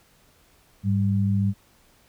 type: tone pair together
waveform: sine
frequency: 102.75 / 196 Hz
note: G#2 / G3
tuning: -18 / 0 cents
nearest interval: major seventh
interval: 1118 cents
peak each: -21 / -23 dBFS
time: 0.83-1.54 s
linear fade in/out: 50 ms
effects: pink hiss -59 dBFS RMS until 2.08 s